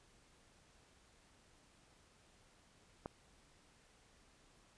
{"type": "click", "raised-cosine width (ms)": 1, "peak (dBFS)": -28, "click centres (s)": 3.059, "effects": ["pink hiss -68 dBFS RMS until 4.77 s", "resampled to 22050 Hz"]}